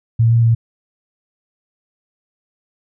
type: tone with pitch steps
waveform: sine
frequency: 114.7 / 116.5 / 114.9 Hz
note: A#2 / A#2 / A#2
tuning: -28 / -1 / -25 cents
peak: -9 dBFS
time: 0.19-0.55 s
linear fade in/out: 10 ms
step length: 120 ms
effects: none